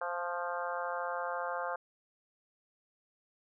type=harmonic tone with a mistuned harmonic; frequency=174.61 Hz; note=F3; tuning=in tune; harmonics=3 / 4 / 5 / 6 / 7 / 8 / 9; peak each=-39 / -40 / -41 / -42 / -42 / -43 / -44 dBFS; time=0.01-1.76 s; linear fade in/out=5 ms; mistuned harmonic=6; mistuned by=+20 cents; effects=none